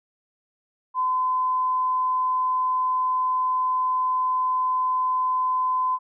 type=tone; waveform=sine; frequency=1020 Hz; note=C6; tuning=44 cents flat; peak=-20 dBFS; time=0.94-5.99 s; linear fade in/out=50 ms; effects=none